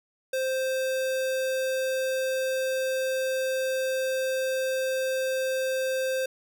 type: tone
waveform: square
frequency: 523.3 Hz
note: C5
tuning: in tune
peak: -26 dBFS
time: 0.33-6.26 s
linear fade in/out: 5 ms
effects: none